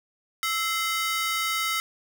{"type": "ring-modulated tone", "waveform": "sawtooth", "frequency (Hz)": 1700, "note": "G#6", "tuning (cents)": 40, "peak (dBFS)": -18, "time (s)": [0.43, 1.8], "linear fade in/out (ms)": 0, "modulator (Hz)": 381, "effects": []}